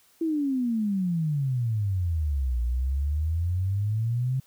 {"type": "exponential two-way sweep", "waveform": "sine", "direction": "down then up", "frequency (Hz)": [334.5, 58.4, 133.7], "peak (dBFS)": -23, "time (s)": [0.21, 4.4], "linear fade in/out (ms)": 5, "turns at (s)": 2.61, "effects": ["white hiss -61 dBFS RMS until 4.46 s"]}